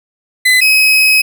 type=tone pair in turn; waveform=35% pulse; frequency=2018 / 2543 Hz; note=B6 / D#7; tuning=+37 / +37 cents; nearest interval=major third; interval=400 cents; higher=second; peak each=-5 dBFS; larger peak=neither; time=0.45-0.61 / 0.61-1.22 s; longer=second; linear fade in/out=10 ms; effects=none